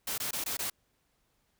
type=noise bursts; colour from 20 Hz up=white; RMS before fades=-34 dBFS; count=5; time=0.07-0.7 s; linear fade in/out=5 ms; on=110 ms; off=20 ms; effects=pink hiss -74 dBFS RMS until 1.59 s